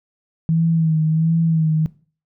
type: tone with vibrato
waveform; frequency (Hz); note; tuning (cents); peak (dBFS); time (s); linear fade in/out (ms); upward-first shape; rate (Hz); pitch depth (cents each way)
sine; 160.9; E3; -42; -14; 0.49-1.86; 0; sine; 1.4; 47
effects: noise-tail reverb RT60 0.4 s tail -19 dB re dry